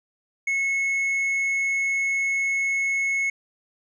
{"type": "tone with tanh clipping", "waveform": "sine", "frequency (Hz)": 2188, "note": "C#7", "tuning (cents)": -23, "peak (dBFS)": -22, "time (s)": [0.47, 3.3], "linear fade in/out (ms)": 5, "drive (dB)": 4, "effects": []}